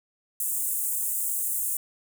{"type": "high-pass noise", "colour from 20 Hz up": "pink", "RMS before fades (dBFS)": -28, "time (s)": [0.4, 1.77], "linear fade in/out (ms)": 2, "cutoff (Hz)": 7800, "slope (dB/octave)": 48, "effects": []}